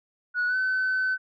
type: tone with pitch glide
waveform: sine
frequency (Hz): 1464 to 1519.1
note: F#6 to F#6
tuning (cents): -19 to +45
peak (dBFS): -21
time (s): 0.34-1.18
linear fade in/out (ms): 50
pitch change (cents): +64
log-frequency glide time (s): 0.47-0.56
effects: tanh soft clip ceiling -20 dBFS